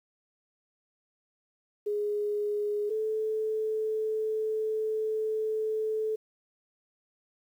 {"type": "tone pair in turn", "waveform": "sine", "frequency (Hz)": [415.7, 435.4], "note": ["G#4", "A4"], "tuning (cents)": [2, -18], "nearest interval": "minor second", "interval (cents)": 80, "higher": "second", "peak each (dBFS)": -27, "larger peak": "neither", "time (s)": [[1.86, 2.9], [2.9, 6.16]], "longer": "second", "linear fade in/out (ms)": 10, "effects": ["10-bit"]}